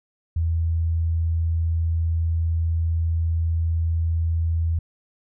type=tone; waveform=sine; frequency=82.41 Hz; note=E2; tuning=in tune; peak=-19 dBFS; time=0.36-4.79 s; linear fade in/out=5 ms; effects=none